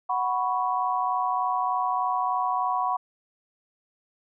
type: chord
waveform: sine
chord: F# suspended fourth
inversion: none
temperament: just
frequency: 740 / 986.7 / 1110 Hz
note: F#5 / B5 / C#6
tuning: 0 / -2 / +2 cents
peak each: -27 / -27 / -28 dBFS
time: 0.09-2.97 s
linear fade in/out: 10 ms
effects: none